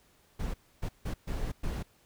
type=noise bursts at uneven times; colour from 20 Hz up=brown; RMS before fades=-33 dBFS; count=5; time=0.39-0.54 / 0.82-0.89 / 1.05-1.14 / 1.27-1.52 / 1.63-1.83 s; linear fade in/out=10 ms; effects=pink hiss -65 dBFS RMS until 2.05 s